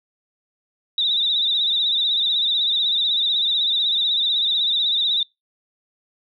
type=tone with vibrato; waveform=sine; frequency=3724 Hz; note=A#7; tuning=2 cents flat; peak=-17 dBFS; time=0.98-5.23 s; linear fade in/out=2 ms; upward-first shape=sine; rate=16 Hz; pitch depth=85 cents each way; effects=noise-tail reverb RT60 0.2 s tail -24 dB re dry